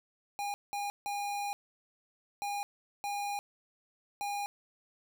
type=tone bursts at uneven times; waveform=square; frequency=813 Hz; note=G#5; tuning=37 cents flat; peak=-34 dBFS; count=6; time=0.39-0.54 / 0.73-0.9 / 1.06-1.53 / 2.42-2.63 / 3.04-3.39 / 4.21-4.46 s; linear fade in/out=0 ms; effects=none